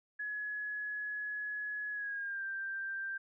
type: tone with pitch glide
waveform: sine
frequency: 1690 to 1576.8 Hz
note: G#6 to G6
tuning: +30 to +10 cents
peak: -36 dBFS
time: 0.19-3.18 s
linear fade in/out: 10 ms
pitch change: -120 cents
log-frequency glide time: 1.91-2.44 s
effects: none